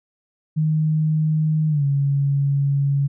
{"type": "tone with pitch glide", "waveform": "sine", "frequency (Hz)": [155.56, 140.2], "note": ["D#3", "C#3"], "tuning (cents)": [0, 20], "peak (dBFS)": -16, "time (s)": [0.56, 3.08], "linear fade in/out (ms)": 20, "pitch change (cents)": -180, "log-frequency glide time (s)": [1.69, 1.84], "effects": []}